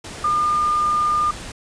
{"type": "tone in noise", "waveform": "sine", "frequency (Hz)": 1208, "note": "D6", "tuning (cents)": 48, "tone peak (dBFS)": -16, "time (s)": [0.24, 1.31], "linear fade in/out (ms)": 5, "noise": "pink", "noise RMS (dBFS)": -34, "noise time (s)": [0.04, 1.52], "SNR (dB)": 15, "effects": ["resampled to 22050 Hz"]}